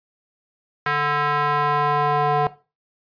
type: tone with band-pass filter sweep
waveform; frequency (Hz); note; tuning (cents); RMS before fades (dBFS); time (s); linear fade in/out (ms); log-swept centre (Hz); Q
square; 146.83; D3; 0; -20; 0.86-2.47; 2; 1500 to 770; 2
effects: noise-tail reverb RT60 0.3 s tail -17 dB re dry + resampled to 11025 Hz